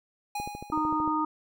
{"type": "tone with exponential decay", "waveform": "square", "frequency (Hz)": 825, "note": "G#5", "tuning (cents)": -12, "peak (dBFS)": -30, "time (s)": [0.35, 1.14], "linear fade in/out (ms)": 5, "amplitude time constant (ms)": 170}
{"type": "click train", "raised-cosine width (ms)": 2, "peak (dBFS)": -25, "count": 10, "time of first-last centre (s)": [0.4, 1.077], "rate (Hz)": 13.3}
{"type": "harmonic tone", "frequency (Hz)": 308.6, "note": "D#4", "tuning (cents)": -14, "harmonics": [1, 3, 4], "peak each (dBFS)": [-29, -29, -29], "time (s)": [0.72, 1.25], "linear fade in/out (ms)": 5}
{"effects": []}